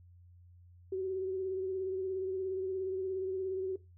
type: tone with vibrato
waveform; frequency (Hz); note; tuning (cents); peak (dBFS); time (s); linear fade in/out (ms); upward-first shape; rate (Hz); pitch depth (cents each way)
sine; 378; F#4; +37; -32; 0.92-3.76; 5; triangle; 17; 37
effects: noise-tail reverb RT60 0.2 s tail -17 dB re dry + added 88 Hz sine -55 dBFS peak until 3.97 s